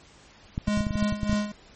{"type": "clicks", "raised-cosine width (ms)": 5, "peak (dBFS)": -15, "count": 12, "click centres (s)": [0.579, 0.681, 0.775, 0.807, 0.868, 0.908, 0.956, 1.026, 1.125, 1.232, 1.296, 1.33]}
{"type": "tone with tremolo", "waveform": "square", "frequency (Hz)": 208.3, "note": "G#3", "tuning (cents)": 5, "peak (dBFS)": -23, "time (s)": [0.67, 1.52], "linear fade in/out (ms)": 5, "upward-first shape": "sine", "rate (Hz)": 3.3, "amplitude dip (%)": 75}
{"effects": ["pink hiss -53 dBFS RMS until 1.75 s", "MP3 32 kbps"]}